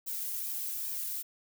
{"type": "noise with flanger", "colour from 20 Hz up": "violet", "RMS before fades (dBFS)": -36, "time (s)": [0.06, 1.23], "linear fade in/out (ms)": 20, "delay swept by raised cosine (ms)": [1.4, 2.25], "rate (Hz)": 2.4, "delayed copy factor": -0.7, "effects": []}